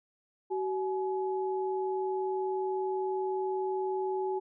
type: tone pair together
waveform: sine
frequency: 378.6 / 846.7 Hz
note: F#4 / G#5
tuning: +40 / +33 cents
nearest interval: octave + major second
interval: 1393 cents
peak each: -30 / -35 dBFS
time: 0.5-4.4 s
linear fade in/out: 20 ms
effects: none